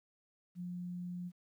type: tone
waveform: sine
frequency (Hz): 177.6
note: F3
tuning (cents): +29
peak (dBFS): -39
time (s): 0.55-1.32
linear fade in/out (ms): 50
effects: 12-bit